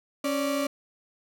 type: tone pair together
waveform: 35% pulse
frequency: 276.1 / 585 Hz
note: C#4 / D5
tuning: -7 / -7 cents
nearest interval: octave + minor second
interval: 1300 cents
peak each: -26 / -27 dBFS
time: 0.24-0.67 s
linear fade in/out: 5 ms
effects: none